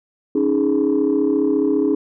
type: chord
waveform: sine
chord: C# suspended second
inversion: none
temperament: just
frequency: 277.2 / 311.8 / 415.8 Hz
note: C#4 / D#4 / G#4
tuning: 0 / +4 / +2 cents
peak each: -18 dBFS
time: 0.35-1.95 s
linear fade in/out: 5 ms
effects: tanh soft clip ceiling -9 dBFS